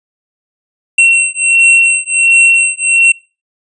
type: beating tone pair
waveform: square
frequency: 2722 / 2723.4 Hz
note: F7 / F7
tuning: -45 / -44 cents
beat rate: 1.4 Hz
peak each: -10 dBFS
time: 0.98-3.12 s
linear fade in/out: 5 ms
effects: noise-tail reverb RT60 0.3 s tail -20 dB re dry + resampled to 22050 Hz